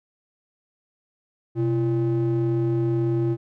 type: ring-modulated tone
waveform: triangle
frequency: 233.1 Hz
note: A#3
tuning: in tune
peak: -14 dBFS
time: 1.55-3.37 s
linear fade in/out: 50 ms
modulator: 107 Hz
effects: tanh soft clip ceiling -11 dBFS